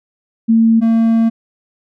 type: tone pair in turn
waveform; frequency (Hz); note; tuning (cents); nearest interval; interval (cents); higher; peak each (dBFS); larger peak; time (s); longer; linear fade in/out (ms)
sine / triangle; 226.1 / 227; A3 / A#3; +47 / -46; unison; 7; second; -7; neither; 0.48-0.81 / 0.81-1.3; second; 20
effects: none